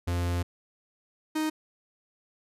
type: tone pair in turn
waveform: 45% pulse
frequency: 87.31 / 311.1 Hz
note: F2 / D#4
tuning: 0 / 0 cents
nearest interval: octave + minor seventh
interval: 2200 cents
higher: second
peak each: -26 dBFS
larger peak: neither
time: 0.07-0.43 / 1.35-1.5 s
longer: first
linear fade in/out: 10 ms
effects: resampled to 32000 Hz